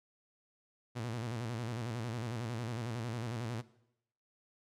sawtooth tone with vibrato, 116.54 Hz, A#2, in tune, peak -33 dBFS, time 0.95-3.62 s, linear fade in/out 20 ms, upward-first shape square, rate 11 Hz, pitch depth 90 cents each way, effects noise-tail reverb RT60 0.8 s tail -19 dB re dry + low-pass 9000 Hz 12 dB/octave

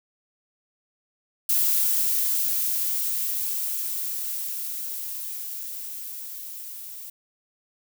violet noise with level ramp, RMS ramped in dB -21 to -39 dBFS, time 1.49-7.1 s, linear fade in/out 5 ms, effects none

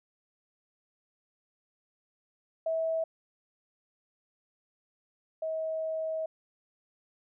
sine tone pair in turn, 649 / 638.6 Hz, E5 / D#5, -27 / +45 cents, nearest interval unison, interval 28 cents, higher first, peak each -27 / -30 dBFS, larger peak first, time 2.66-3.04 / 5.42-6.26 s, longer second, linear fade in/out 5 ms, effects none

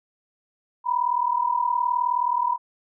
sine tone pair together, 957 / 996.1 Hz, A#5 / B5, +45 / +15 cents, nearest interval minor second, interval 70 cents, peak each -23 dBFS, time 0.84-2.58 s, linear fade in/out 50 ms, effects none

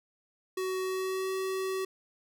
square tone with pitch glide, 374.4 to 379.8 Hz, F#4 to F#4, +20 to +45 cents, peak -31 dBFS, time 0.57-1.85 s, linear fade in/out 5 ms, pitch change +25 cents, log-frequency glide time 0.82-1.32 s, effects none

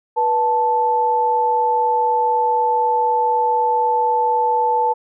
sine tone pair together, 486.8 / 878 Hz, B4 / A5, -25 / -4 cents, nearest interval minor seventh, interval 1021 cents, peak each -21 / -15 dBFS, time 0.16-4.94 s, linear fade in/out 20 ms, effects none

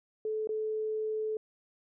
sine tone with dropouts, 433.8 Hz, A4, 25 cents flat, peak -30 dBFS, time 0.25-1.37 s, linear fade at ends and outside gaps 2 ms, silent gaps 0.473-0.491 s, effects none

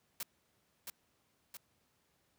white noise with echo, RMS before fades -40 dBFS, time 0.2-0.23 s, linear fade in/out 2 ms, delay 670 ms, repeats 2, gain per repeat -4 dB, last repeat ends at 1.57 s, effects pink hiss -75 dBFS RMS until 2.38 s + high-pass 80 Hz 12 dB/octave

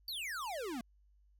square exponential sweep, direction down, 4700 to 220 Hz, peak -39 dBFS, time 0.08-0.81 s, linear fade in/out 2 ms, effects added 50 Hz sine -64 dBFS peak until 1.39 s

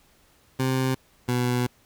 20% pulse tone pair in turn, 130.81 / 123.47 Hz, C3 / B2, 0 / 0 cents, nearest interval minor second, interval 100 cents, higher first, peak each -17 dBFS, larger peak neither, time 0.59-0.95 / 1.28-1.67 s, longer second, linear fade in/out 10 ms, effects pink hiss -60 dBFS RMS until 1.85 s

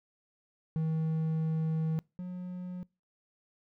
triangle tone pair in turn, 159.5 / 180.54 Hz, D#3 / F#3, +43 / -42 cents, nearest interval major second, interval 215 cents, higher second, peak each -26 / -34 dBFS, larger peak first, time 0.76-1.99 / 2.19-2.83 s, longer first, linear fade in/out 0 ms, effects noise-tail reverb RT60 0.3 s tail -26 dB re dry

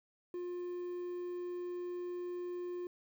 triangle tone with quantisation, 354.7 Hz, F4, 27 cents sharp, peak -36 dBFS, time 0.34-2.87 s, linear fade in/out 2 ms, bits 11, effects none

